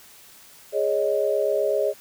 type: chord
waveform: sine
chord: Ab suspended fourth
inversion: none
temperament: equal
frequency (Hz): 415.3 / 554.4 / 622.3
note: Ab4 / Db5 / Eb5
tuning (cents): 0 / 0 / 0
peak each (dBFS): -24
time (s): 0.72-1.94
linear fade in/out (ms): 50
effects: white hiss -49 dBFS RMS until 2 s